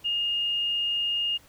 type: tone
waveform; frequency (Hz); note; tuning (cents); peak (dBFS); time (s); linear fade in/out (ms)
sine; 2838; F7; +27; -24; 0.04-1.38; 20
effects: pink hiss -56 dBFS RMS until 1.48 s